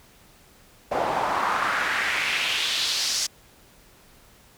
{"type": "noise with band-pass filter sweep", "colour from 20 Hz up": "pink", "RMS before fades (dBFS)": -25, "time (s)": [0.91, 3.27], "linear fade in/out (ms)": 10, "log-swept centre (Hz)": [670, 5800], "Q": 2.4, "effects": ["pink hiss -54 dBFS RMS until 4.57 s"]}